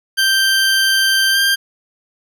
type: tone with pitch glide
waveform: 20% pulse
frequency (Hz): 1568 to 1587.1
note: G6 to G6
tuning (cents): 0 to +21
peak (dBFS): -7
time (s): 0.17-1.56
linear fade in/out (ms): 20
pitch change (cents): +21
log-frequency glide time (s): 1.29-1.39
effects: none